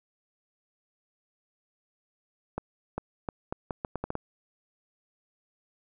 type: accelerating click train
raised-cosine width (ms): 1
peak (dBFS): -17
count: 10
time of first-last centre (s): 2.58-4.154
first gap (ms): 400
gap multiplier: 0.77
effects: none